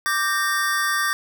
square chord, G minor, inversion second, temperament equal with one note detuned, 1174.7 / 1568 / 1843.2 Hz, D6 / G6 / Bb6, 0 / 0 / -20 cents, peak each -25 dBFS, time 0.06-1.13 s, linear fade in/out 0 ms, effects none

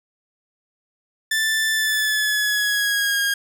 sawtooth tone with pitch glide, 1764 to 1627 Hz, A6 to G#6, +4 to -36 cents, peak -15 dBFS, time 1.31-3.34 s, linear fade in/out 5 ms, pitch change -140 cents, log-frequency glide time 1.73-3.2 s, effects none

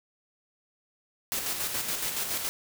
white noise with tremolo, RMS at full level -30 dBFS, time 1.32-2.49 s, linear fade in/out 0 ms, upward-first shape square, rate 7.1 Hz, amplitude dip 40%, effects none

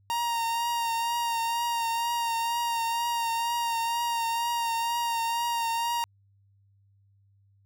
45% pulse tone with vibrato, 932.3 Hz, A#5, in tune, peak -26 dBFS, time 0.1-6.04 s, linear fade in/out 0 ms, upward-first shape triangle, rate 2.1 Hz, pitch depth 32 cents each way, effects added 99 Hz sine -60 dBFS peak until 7.65 s

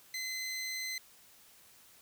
20% pulse tone, 2047 Hz, C7, 38 cents flat, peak -31 dBFS, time 0.14-0.98 s, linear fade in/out 2 ms, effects white hiss -60 dBFS RMS until 2.01 s

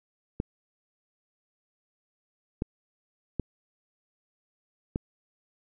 clicks, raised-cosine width 3 ms, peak -15 dBFS, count 4, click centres 0.401 / 2.621 / 3.397 / 4.959 s, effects none

